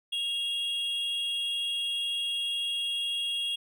triangle tone pair together, 2794 / 3306 Hz, F7 / G#7, 0 / -9 cents, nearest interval minor third, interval 291 cents, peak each -33 / -28 dBFS, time 0.12-3.56 s, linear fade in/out 10 ms, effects none

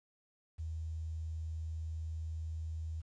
sine tone with quantisation, 80.2 Hz, E2, 47 cents flat, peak -37 dBFS, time 0.58-3.02 s, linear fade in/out 20 ms, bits 11, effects resampled to 22050 Hz

